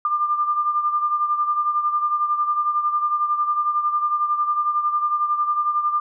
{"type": "beating tone pair", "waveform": "sine", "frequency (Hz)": [1196, 1207], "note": ["D6", "D6"], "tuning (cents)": [31, 47], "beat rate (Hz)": 11, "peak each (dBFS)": [-19, -26], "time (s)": [0.05, 6], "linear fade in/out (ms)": 2, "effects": []}